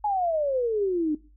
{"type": "exponential sweep", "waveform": "sine", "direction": "down", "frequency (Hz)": [855, 293.7], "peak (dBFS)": -22, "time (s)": [0.04, 1.15], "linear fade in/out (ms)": 5, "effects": ["noise-tail reverb RT60 0.3 s tail -18 dB re dry", "added 50 Hz sine -52 dBFS peak until 1.36 s"]}